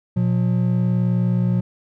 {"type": "tone pair together", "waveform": "triangle", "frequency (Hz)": [120.2, 179.59], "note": ["B2", "F3"], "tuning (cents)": [-46, 49], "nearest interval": "perfect fifth", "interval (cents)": 695, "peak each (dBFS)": -17, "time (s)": [0.16, 1.61], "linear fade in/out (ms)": 10, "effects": []}